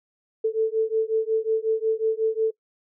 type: beating tone pair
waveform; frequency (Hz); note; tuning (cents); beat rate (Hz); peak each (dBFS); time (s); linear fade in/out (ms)
sine; 440 / 445.5; A4 / A4; 0 / +22; 5.5; -23; 0.44-2.51; 10
effects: noise-tail reverb RT60 0.1 s tail -22 dB re dry